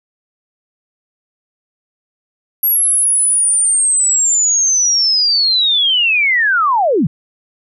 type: linear sweep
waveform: sine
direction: down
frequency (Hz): 11590 to 123.2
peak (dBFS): -10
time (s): 2.63-7.07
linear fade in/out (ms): 5
effects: none